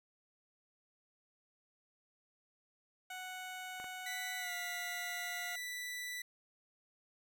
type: tone with pitch glide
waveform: 15% pulse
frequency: 740 to 711.1 Hz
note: F#5 to F5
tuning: 0 to +31 cents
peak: -37 dBFS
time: 3.1-5.56 s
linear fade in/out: 5 ms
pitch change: -69 cents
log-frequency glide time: 4.38-4.52 s
type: clicks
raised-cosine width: 0.5 ms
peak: -35 dBFS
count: 2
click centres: 3.8 / 3.843 s
type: tone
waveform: sawtooth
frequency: 1975.5 Hz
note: B6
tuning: in tune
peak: -37 dBFS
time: 4.06-6.22 s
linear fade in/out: 5 ms
effects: none